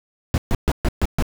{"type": "noise bursts", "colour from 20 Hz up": "brown", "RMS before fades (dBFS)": -17, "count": 6, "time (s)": [0.34, 1.224], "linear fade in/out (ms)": 0, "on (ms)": 39, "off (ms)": 130, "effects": []}